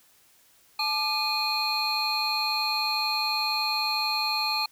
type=tone cluster; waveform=triangle; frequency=862 / 1191 / 2462 / 4173 / 4384 Hz; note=A5 / D6 / D#7 / C8 / C#8; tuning=-36 / +24 / -19 / -5 / -20 cents; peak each=-29 / -32 / -30 / -27 / -32 dBFS; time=0.79-4.66 s; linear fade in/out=5 ms; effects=white hiss -60 dBFS RMS until 4.71 s